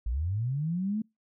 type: linear sweep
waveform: sine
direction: up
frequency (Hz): 50.2 to 222.8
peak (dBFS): -27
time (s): 0.06-1.02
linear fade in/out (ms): 5
effects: noise-tail reverb RT60 0.2 s tail -26 dB re dry